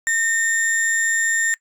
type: tone pair together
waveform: sine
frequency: 1825 / 7300 Hz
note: A#6 / A#8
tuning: -37 / -37 cents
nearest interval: 2 octaves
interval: 2400 cents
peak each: -16 / -20 dBFS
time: 0.07-1.54 s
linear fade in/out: 0 ms
effects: noise-tail reverb RT60 0.1 s tail -22 dB re dry + tanh soft clip ceiling -14 dBFS